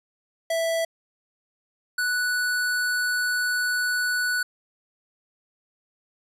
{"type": "tone pair in turn", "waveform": "square", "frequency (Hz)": [659.3, 1480.1], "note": ["E5", "F#6"], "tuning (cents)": [0, 0], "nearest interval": "octave + major second", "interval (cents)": 1400, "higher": "second", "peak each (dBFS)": -23, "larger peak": "neither", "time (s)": [[0.5, 0.85], [1.98, 4.43]], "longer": "second", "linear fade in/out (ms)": 5, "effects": ["resampled to 32000 Hz"]}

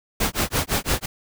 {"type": "noise with tremolo", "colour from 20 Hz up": "pink", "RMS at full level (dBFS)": -20, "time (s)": [0.2, 1.06], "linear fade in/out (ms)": 5, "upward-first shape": "sine", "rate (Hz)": 5.9, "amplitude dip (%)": 100, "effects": []}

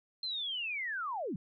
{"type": "linear sweep", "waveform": "sine", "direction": "down", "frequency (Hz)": [4186, 141.9], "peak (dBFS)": -34, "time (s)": [0.23, 1.36], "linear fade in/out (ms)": 2, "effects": []}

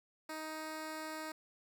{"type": "tone", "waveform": "10% pulse", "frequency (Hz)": 313.1, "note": "D#4", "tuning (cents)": 11, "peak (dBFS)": -33, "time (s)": [0.29, 1.32], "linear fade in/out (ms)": 5, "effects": []}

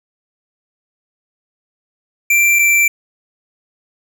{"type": "tone pair in turn", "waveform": "square", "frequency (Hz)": [2354, 2345], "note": ["D7", "D7"], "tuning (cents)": [3, -3], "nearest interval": "unison", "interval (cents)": 6, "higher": "first", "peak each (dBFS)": -10, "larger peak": "neither", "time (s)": [[2.3, 2.59], [2.59, 2.88]], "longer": "neither", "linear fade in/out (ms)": 5, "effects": []}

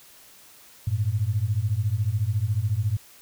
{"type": "beating tone pair", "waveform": "sine", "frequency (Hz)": [97.9, 111.9], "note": ["G2", "A2"], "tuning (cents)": [-2, 30], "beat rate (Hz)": 14, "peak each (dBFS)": [-25, -24], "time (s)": [0.87, 2.97], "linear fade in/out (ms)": 5, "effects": ["white hiss -51 dBFS RMS until 3.21 s"]}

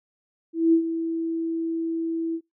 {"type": "tone with ADSR envelope", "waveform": "sine", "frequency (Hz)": 328.9, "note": "E4", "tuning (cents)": -4, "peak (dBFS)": -13, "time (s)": [0.53, 2.41], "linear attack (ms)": 200, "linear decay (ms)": 89, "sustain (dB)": -11, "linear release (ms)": 64, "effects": ["noise-tail reverb RT60 0.2 s tail -26 dB re dry"]}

